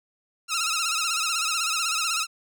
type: tone with vibrato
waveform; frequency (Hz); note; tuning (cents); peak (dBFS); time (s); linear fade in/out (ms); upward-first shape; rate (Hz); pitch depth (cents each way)
10% pulse; 1321; E6; +3; -15; 0.48-2.27; 50; sine; 16; 91
effects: none